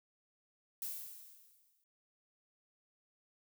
violet noise with exponential decay, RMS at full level -39 dBFS, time 0.82-1.84 s, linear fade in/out 2 ms, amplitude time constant 220 ms, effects none

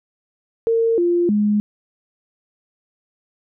sine tone with pitch steps, 456.6 / 347.6 / 208.6 Hz, A#4 / F4 / G#3, -36 / -8 / +8 cents, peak -14 dBFS, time 0.67-1.6 s, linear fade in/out 0 ms, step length 310 ms, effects none

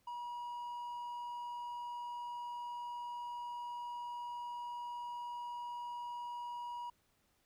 triangle tone, 962 Hz, B5, 46 cents flat, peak -39 dBFS, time 0.07-6.9 s, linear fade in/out 5 ms, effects pink hiss -75 dBFS RMS until 7.45 s

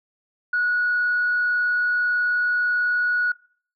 sine tone with frequency modulation, 1461 Hz, F#6, 22 cents flat, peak -18 dBFS, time 0.53-3.32 s, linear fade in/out 5 ms, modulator 38.3 Hz, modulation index 0.31, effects noise-tail reverb RT60 0.5 s tail -24 dB re dry + tanh soft clip ceiling -14 dBFS

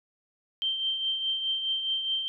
sine tone with tremolo, 3136 Hz, G7, in tune, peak -24 dBFS, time 0.62-2.28 s, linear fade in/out 0 ms, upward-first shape triangle, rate 4.8 Hz, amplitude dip 55%, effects none

